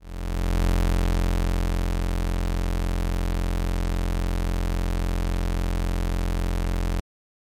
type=tone with ADSR envelope; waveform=35% pulse; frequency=43.65 Hz; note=F1; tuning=in tune; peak=-16 dBFS; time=0-7 s; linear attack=660 ms; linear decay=1300 ms; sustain=-4 dB; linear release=5 ms; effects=MP3 96 kbps